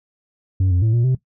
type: tone with pitch steps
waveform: sine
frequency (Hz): 94 / 89.6 / 111.2 / 118.4 / 129.1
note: F#2 / F2 / A2 / A#2 / C3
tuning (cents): +28 / +45 / +19 / +27 / -23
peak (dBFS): -11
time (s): 0.6-1.15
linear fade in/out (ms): 5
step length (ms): 110
effects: noise-tail reverb RT60 0.1 s tail -17 dB re dry + tanh soft clip ceiling -13 dBFS